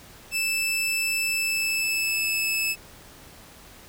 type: tone with pitch glide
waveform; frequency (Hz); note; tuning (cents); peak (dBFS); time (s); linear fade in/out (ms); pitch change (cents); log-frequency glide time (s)
sawtooth; 2637 to 2613; E7 to E7; 0 to -16; -20; 0.31-2.76; 50; -16; 1.24-2.47
effects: pink hiss -48 dBFS RMS until 3.88 s